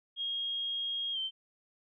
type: tone with pitch glide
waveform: sine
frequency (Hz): 3260 to 3111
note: G#7 to G7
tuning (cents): -33 to -14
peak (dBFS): -32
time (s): 0.16-1.31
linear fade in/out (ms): 50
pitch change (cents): -81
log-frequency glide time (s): 1.13-1.18
effects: none